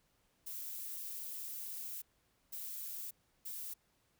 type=noise bursts at uneven times; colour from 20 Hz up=violet; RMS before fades=-44 dBFS; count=3; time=0.46-2.02 / 2.52-3.11 / 3.45-3.74 s; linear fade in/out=10 ms; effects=pink hiss -75 dBFS RMS until 4.19 s